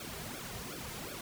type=noise with flanger; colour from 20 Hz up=pink; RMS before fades=-43 dBFS; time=0-1.21 s; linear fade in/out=2 ms; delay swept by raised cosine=1 to 3.6 ms; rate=2.7 Hz; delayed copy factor=-0.95; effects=none